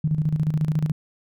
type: tone with tremolo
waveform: sine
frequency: 154.2 Hz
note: D#3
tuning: 15 cents flat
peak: -17 dBFS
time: 0.04-0.92 s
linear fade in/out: 5 ms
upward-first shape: square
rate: 14 Hz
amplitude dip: 65%
effects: none